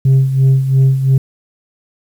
sine tone with tremolo, 133.7 Hz, C3, 38 cents sharp, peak -3 dBFS, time 0.05-1.18 s, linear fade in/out 5 ms, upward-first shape sine, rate 2.9 Hz, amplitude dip 70%, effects tanh soft clip ceiling -5 dBFS + 7-bit

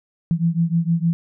sine beating tone pair, 164.81 / 171.31 Hz, E3 / F3, 0 / -33 cents, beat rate 6.5 Hz, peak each -19 / -20 dBFS, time 0.31-1.13 s, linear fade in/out 0 ms, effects none

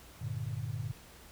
sine chord, G minor, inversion none, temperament equal, 98 / 116.54 / 146.83 Hz, G2 / Bb2 / D3, 0 / 0 / 0 cents, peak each -40 / -37 / -40 dBFS, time 0.21-0.92 s, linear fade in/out 10 ms, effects added 62 Hz sine -60 dBFS peak until 1.31 s + pink hiss -55 dBFS RMS until 1.31 s

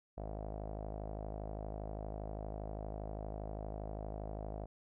sawtooth tone with low-pass filter, 52.5 Hz, G#1, 19 cents sharp, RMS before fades -43 dBFS, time 0.17-4.66 s, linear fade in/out 10 ms, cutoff 670 Hz, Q 4.4, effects none

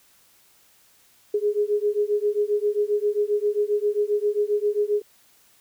sine beating tone pair, 411.8 / 419.3 Hz, G#4 / G#4, -15 / +17 cents, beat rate 7.5 Hz, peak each -23 dBFS, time 1.34-5.02 s, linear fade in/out 5 ms, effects white hiss -58 dBFS RMS until 5.6 s

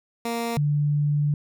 15% pulse / sine tone pair in turn, 233.1 / 146.84 Hz, A#3 / D3, 0 / 0 cents, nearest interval minor sixth, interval 800 cents, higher first, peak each -19 dBFS, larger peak neither, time 0.25-0.57 / 0.57-1.34 s, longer second, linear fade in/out 2 ms, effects none

